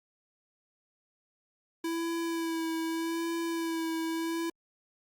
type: tone with vibrato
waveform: square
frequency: 330 Hz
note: E4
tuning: 2 cents sharp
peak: -31 dBFS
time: 1.84-4.5 s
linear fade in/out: 5 ms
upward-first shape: sine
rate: 0.82 Hz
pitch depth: 23 cents each way
effects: Opus 48 kbps